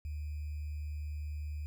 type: tone with sample-and-hold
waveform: sine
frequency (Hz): 75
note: D2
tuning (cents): +37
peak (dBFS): -36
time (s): 0.05-1.66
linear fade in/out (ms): 0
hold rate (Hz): 2450
effects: none